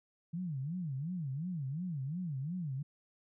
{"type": "tone with vibrato", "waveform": "sine", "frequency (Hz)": 155.56, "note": "D#3", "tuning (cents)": 0, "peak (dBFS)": -35, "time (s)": [0.33, 2.83], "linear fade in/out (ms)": 10, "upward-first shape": "sine", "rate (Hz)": 2.8, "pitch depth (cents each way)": 300, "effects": []}